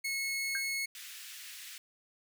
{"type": "tone", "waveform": "sawtooth", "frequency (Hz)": 2185, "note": "C#7", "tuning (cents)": -26, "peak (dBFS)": -29, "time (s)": [0.04, 0.86], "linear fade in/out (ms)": 10}
{"type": "tone with exponential decay", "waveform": "sine", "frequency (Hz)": 1594, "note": "G6", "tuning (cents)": 28, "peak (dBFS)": -30, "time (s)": [0.55, 0.66], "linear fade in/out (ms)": 1, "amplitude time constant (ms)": 22}
{"type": "high-pass noise", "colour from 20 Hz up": "pink", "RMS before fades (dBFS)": -47, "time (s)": [0.95, 1.78], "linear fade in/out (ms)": 2, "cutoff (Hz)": 1900, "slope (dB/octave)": 24}
{"effects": []}